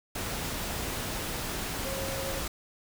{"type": "tone in noise", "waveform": "sine", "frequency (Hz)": 540, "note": "C#5", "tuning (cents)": -45, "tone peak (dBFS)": -36, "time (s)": [1.85, 2.39], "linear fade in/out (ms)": 5, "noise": "pink", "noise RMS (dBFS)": -34, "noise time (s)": [0.15, 2.48], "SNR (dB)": -5, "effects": []}